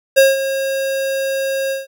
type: tone with ADSR envelope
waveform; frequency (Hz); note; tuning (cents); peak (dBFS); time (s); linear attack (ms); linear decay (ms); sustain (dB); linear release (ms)
square; 540; C#5; -45; -6; 0.16-1.87; 21; 180; -12; 160
effects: none